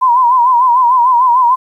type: tone with vibrato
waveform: sine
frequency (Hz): 987.8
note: B5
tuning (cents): 0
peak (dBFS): -6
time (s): 0.01-1.56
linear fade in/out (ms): 20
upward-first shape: sine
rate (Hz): 6.7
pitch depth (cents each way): 90
effects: 8-bit